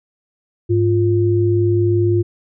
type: tone pair together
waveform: sine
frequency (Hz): 103.83 / 349.2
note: G#2 / F4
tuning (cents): 0 / 0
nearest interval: octave + major sixth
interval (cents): 2100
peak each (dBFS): -15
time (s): 0.69-2.23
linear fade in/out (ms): 20
effects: none